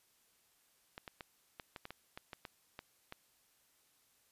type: clicks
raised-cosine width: 0.3 ms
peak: -29 dBFS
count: 12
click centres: 0.979 / 1.078 / 1.208 / 1.598 / 1.762 / 1.854 / 1.906 / 2.175 / 2.332 / 2.452 / 2.791 / 3.124 s
effects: white hiss -72 dBFS RMS until 4.31 s + resampled to 32000 Hz